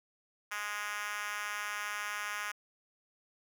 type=tone with high-pass filter; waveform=5% pulse; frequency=207.4 Hz; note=G#3; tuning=2 cents flat; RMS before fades=-38 dBFS; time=0.51-2.52 s; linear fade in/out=10 ms; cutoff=1300 Hz; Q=1.6; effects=none